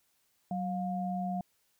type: tone pair together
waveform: sine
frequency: 187.52 / 709 Hz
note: F#3 / F5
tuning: +23 / +26 cents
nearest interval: octave + major seventh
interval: 2303 cents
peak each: -33 / -35 dBFS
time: 0.51-1.41 s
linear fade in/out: 2 ms
effects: white hiss -73 dBFS RMS until 1.79 s